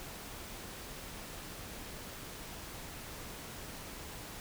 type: silence
effects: pink hiss -46 dBFS RMS until 4.4 s